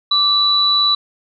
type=tone pair together; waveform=sine; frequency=1174.7 / 3951 Hz; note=D6 / B7; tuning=0 / 0 cents; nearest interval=octave + major sixth; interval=2100 cents; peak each=-20 / -12 dBFS; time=0.11-0.95 s; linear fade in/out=5 ms; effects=none